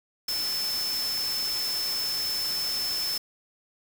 sine tone in noise, 5274 Hz, E8, in tune, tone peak -27 dBFS, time 0.28-3.18 s, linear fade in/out 5 ms, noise white, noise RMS -35 dBFS, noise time 0.28-3.18 s, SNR +5 dB, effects none

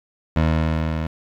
20% pulse tone with level ramp, 79.6 Hz, D#2, 40 cents sharp, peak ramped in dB -10 to -18 dBFS, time 0.36-1.07 s, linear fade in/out 5 ms, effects low-pass 3000 Hz 12 dB/octave + 8-bit

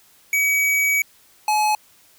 square tone pair in turn, 2270 / 850.3 Hz, C#7 / G#5, +41 / +41 cents, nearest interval octave + perfect fourth, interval 1700 cents, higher first, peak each -17 dBFS, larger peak neither, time 0.33-1.02 / 1.48-1.75 s, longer first, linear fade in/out 2 ms, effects white hiss -54 dBFS RMS until 2.18 s

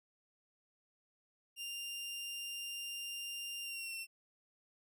sawtooth tone with pitch glide, 2794 to 2707 Hz, F7 to E7, 0 to +45 cents, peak -38 dBFS, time 1.56-4.07 s, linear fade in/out 50 ms, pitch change -55 cents, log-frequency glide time 3.62-3.94 s, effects none

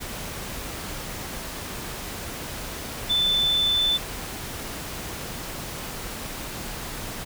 sine tone in noise, 3520 Hz, A7, in tune, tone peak -19 dBFS, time 3.09-3.98 s, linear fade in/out 20 ms, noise pink, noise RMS -34 dBFS, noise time 0-7.25 s, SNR +12 dB, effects none

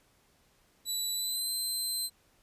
20% pulse tone with pitch glide, 3951 to 4100 Hz, B7 to C8, 0 to -36 cents, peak -25 dBFS, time 0.85-2.1 s, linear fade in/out 50 ms, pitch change +64 cents, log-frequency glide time 1.13-1.51 s, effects pink hiss -67 dBFS RMS until 2.42 s + resampled to 32000 Hz

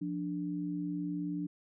sine tone pair together, 174.61 / 293.7 Hz, F3 / D4, 0 / 0 cents, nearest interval major sixth, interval 900 cents, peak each -37 / -35 dBFS, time 0.01-1.47 s, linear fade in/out 10 ms, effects none

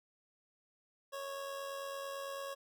25% pulse tone with amplitude modulation, 552 Hz, C#5, 7 cents flat, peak -35 dBFS, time 1.12-2.55 s, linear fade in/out 20 ms, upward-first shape sine, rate 89 Hz, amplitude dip 40%, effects none

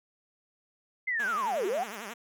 sine linear two-way sweep, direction down then up, 2102 to 349 to 807 Hz, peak -27 dBFS, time 1.07-1.84 s, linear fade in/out 10 ms, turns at 1.66 s
5% pulse tone with vibrato, 215.4 Hz, A3, 37 cents flat, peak -27 dBFS, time 1.19-2.14 s, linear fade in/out 10 ms, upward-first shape triangle, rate 11 Hz, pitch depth 210 cents each way
violet noise with exponential growth, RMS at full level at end -46 dBFS, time 1.87-1.95 s, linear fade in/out 1 ms, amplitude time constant 17 ms
effects none

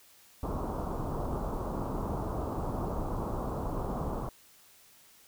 pink low-pass noise, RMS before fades -34 dBFS, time 0.43-4.29 s, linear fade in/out 2 ms, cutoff 1200 Hz, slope 48 dB/octave, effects white hiss -59 dBFS RMS until 5.27 s

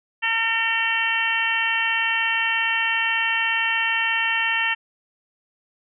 harmonic tone with a mistuned harmonic, 454.2 Hz, A#4, 45 cents flat, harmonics 2 / 3 / 4 / 5 / 6 / 7, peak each -29 / -32 / -23 / -29 / -24 / -29 dBFS, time 0.22-4.75 s, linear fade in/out 20 ms, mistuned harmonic 7, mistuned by -49 cents, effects none

